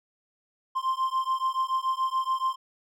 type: beating tone pair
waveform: triangle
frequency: 1046.5 / 1053.5 Hz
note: C6 / C6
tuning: 0 / +12 cents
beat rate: 7 Hz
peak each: -26 dBFS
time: 0.75-2.56 s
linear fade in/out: 20 ms
effects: none